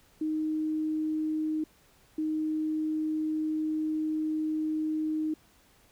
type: tone pair in turn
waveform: sine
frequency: 311.1 / 311.1 Hz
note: D#4 / D#4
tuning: 0 / 0 cents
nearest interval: unison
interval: 0 cents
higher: neither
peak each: -27 dBFS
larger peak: neither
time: 0.21-1.64 / 2.18-5.34 s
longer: second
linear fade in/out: 5 ms
effects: pink hiss -62 dBFS RMS until 5.91 s